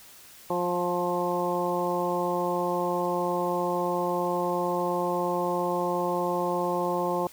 harmonic tone with a mistuned harmonic, 177 Hz, F3, 23 cents sharp, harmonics 1 / 2 / 3 / 4 / 5 / 6, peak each -34 / -30 / -30 / -34 / -31 / -33 dBFS, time 0.5-7.27 s, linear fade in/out 2 ms, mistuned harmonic 5, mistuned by -17 cents, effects white hiss -50 dBFS RMS until 7.32 s

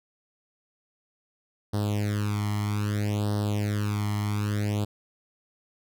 sawtooth tone with flanger, 103.83 Hz, G#2, in tune, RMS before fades -27 dBFS, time 1.73-4.85 s, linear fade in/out 10 ms, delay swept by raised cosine 0.21 to 0.97 ms, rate 0.62 Hz, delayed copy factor +0.95, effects none

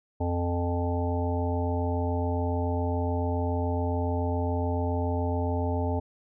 harmonic tone, 87.1 Hz, F2, 4 cents flat, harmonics 1 / 3 / 5 / 7 / 9 / 10, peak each -27 / -32 / -34 / -35 / -37 / -37 dBFS, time 0.2-6 s, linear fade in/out 10 ms, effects none

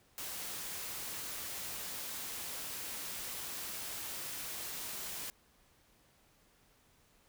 white noise, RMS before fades -42 dBFS, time 0.18-5.3 s, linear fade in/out 0 ms, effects pink hiss -68 dBFS RMS until 7.28 s

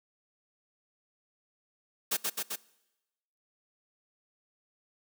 white noise with echo, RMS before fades -29 dBFS, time 2.11-2.17 s, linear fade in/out 10 ms, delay 130 ms, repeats 3, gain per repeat -2 dB, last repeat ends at 2.56 s, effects noise-tail reverb RT60 1.0 s tail -22 dB re dry + high-pass 200 Hz 12 dB/octave

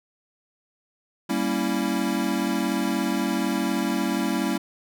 square chord, G diminished seventh, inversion none, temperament equal, 196 / 233.1 / 277.2 / 329.6 Hz, G3 / Bb3 / Db4 / Fb4, 0 / 0 / 0 / 0 cents, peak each -29 dBFS, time 1.29-4.58 s, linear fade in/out 10 ms, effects none

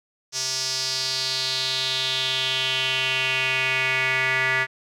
square tone with band-pass filter sweep, 130.81 Hz, C3, in tune, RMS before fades -24 dBFS, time 0.32-4.67 s, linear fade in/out 50 ms, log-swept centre 5700 to 1900 Hz, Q 4.1, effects none

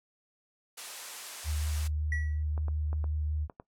white high-pass noise, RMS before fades -41 dBFS, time 0.77-1.88 s, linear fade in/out 10 ms, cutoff 520 Hz, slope 12 dB/octave
sine tone with vibrato, 76 Hz, D#2, 40 cents flat, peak -29 dBFS, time 1.44-3.48 s, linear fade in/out 50 ms, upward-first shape sine, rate 5.4 Hz, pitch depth 12 cents each way
triangle tone with exponential decay, 1938 Hz, B6, 33 cents flat, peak -29 dBFS, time 2.12-2.43 s, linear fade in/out 2 ms, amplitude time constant 67 ms
clicks, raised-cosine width 1 ms, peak -29 dBFS, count 6, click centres 2.578 / 2.683 / 2.93 / 3.042 / 3.498 / 3.599 s
effects noise-tail reverb RT60 0.1 s tail -18 dB re dry + low-pass 11000 Hz 12 dB/octave

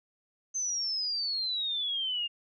sine exponential sweep, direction down, 6272 to 2794 Hz, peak -29 dBFS, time 0.54-2.28 s, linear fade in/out 20 ms, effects none

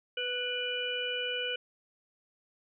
harmonic tone with a mistuned harmonic, 493.9 Hz, B4, in tune, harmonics 1 / 3 / 5 / 6, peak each -37 / -38 / -39 / -34 dBFS, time 0.17-1.56 s, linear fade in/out 5 ms, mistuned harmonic 5, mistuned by -37 cents, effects none

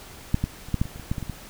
clicks, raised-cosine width 5 ms, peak -7 / -11 / -29 / -10 / -9 / -23 / -28 / -26 / -12 / -18 / -19 / -18 dBFS, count 12, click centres 0.344 / 0.44 / 0.686 / 0.743 / 0.815 / 0.855 / 0.96 / 0.997 / 1.115 / 1.182 / 1.227 / 1.297 s, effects pink hiss -44 dBFS RMS until 1.49 s

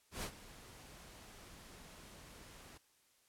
pink noise with ADSR envelope, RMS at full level -40 dBFS, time 0.11-2.78 s, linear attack 120 ms, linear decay 76 ms, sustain -16 dB, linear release 10 ms, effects white hiss -72 dBFS RMS until 3.28 s + low-pass 12000 Hz 12 dB/octave

